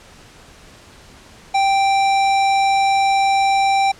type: tone with hard clipping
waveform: sine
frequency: 784 Hz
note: G5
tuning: in tune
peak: -15 dBFS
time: 1.54-3.92 s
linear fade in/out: 10 ms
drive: 16 dB
effects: pink hiss -44 dBFS RMS until 3.99 s + low-pass 8000 Hz 12 dB/octave